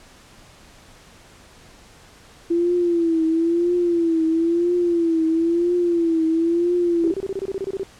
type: tone with vibrato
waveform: sine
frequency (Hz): 336.9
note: E4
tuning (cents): +38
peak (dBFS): -16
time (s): 2.5-7.12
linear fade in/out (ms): 10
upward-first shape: triangle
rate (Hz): 1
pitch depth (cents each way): 90
type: tone bursts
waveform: sine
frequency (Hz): 388.2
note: G4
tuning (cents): -17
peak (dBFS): -22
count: 13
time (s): 7.04-7.832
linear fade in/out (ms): 0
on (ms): 36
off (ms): 27
effects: pink hiss -48 dBFS RMS until 7.99 s + low-pass 9000 Hz 12 dB/octave